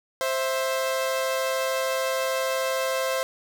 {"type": "tone pair together", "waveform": "sawtooth", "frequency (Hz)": [526.1, 659.3], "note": ["C5", "E5"], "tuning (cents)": [9, 0], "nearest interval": "major third", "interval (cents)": 391, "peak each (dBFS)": [-21, -26], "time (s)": [0.21, 3.23], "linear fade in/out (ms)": 0, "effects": []}